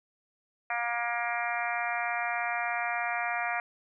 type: harmonic tone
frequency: 236.7 Hz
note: A#3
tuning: 27 cents sharp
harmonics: 3 / 4 / 5 / 6 / 7 / 8 / 9 / 10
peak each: -33 / -39 / -39 / -37 / -38 / -37 / -39 / -37 dBFS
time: 0.7-3.6 s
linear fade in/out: 2 ms
effects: none